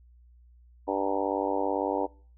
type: harmonic tone with a mistuned harmonic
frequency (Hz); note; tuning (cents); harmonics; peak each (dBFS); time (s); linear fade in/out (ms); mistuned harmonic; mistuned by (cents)
98; G2; 0; 3 / 4 / 5 / 6 / 7 / 8 / 9 / 10; -32 / -34 / -32 / -33 / -38 / -34 / -35 / -36; 0.87-2.07; 20; 10; -57
effects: noise-tail reverb RT60 0.4 s tail -21 dB re dry + added 60 Hz sine -53 dBFS peak until 2.37 s